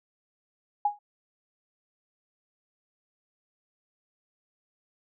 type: tone with exponential decay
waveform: sine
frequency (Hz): 826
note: G#5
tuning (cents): -10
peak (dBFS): -18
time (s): 0.85-0.99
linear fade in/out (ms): 5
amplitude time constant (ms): 29
effects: none